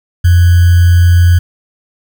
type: tone with sample-and-hold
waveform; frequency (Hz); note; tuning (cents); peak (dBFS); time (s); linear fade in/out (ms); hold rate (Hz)
sine; 87.2; F2; -2; -3; 0.24-1.39; 10; 1575
effects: none